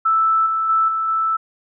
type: tone with level steps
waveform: sine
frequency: 1318.5 Hz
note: E6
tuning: in tune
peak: -13 / -17 / -13 / -18 / -16 dBFS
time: 0.05-1.37 s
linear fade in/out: 10 ms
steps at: 0.46 / 0.69 / 0.88 / 1.08 s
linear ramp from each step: 5 ms
effects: none